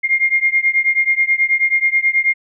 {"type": "beating tone pair", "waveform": "sine", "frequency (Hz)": [2119, 2128.3], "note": ["C7", "C7"], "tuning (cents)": [21, 29], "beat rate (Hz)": 9.3, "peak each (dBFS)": [-15, -16], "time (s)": [0.03, 2.34], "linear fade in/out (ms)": 20, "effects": []}